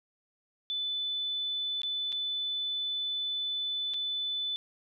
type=tone with dropouts; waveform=sine; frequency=3500 Hz; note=A7; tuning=10 cents flat; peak=-30 dBFS; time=0.7-4.56 s; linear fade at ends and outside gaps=0 ms; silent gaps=1.818-1.833 / 2.121-2.126 / 3.937-3.942 s; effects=none